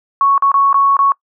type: tone with dropouts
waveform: sine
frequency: 1108.7 Hz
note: C#6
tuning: in tune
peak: -8 dBFS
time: 0.21-1.12 s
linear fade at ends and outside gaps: 1 ms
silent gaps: 0.379-0.423 / 0.517-0.541 / 0.729-0.743 / 0.968-0.99 s
effects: noise-tail reverb RT60 0.1 s tail -25 dB re dry